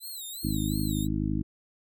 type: tone with vibrato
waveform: 10% pulse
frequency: 3951 Hz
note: B7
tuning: in tune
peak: -30 dBFS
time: 0-1.08 s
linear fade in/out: 50 ms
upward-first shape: sine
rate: 2.8 Hz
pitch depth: 140 cents each way
type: harmonic tone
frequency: 51.91 Hz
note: G#1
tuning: in tune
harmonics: 1 / 2 / 3 / 4 / 5 / 6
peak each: -33 / -33 / -33 / -33 / -33 / -33 dBFS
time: 0.43-1.43 s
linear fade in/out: 20 ms
effects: none